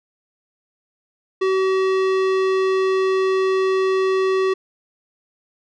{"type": "tone with tanh clipping", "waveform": "sine", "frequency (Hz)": 380, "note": "F#4", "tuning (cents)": 46, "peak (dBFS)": -18, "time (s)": [1.41, 4.54], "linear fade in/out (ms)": 10, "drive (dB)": 18, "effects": []}